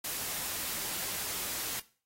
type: noise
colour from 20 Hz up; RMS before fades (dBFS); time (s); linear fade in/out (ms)
white; -36; 0.04-1.8; 5
effects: noise-tail reverb RT60 0.4 s tail -18 dB re dry + AAC 48 kbps